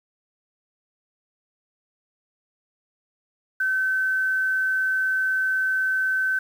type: tone with quantisation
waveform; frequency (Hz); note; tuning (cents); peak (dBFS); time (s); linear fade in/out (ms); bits
sine; 1532; G6; -40; -20; 3.6-6.39; 5; 8
effects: none